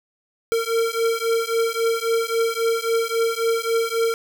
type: beating tone pair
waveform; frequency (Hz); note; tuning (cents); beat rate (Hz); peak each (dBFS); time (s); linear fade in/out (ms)
square; 455.5 / 459.2; A#4 / A#4; -40 / -26; 3.7; -23; 0.52-4.14; 0
effects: none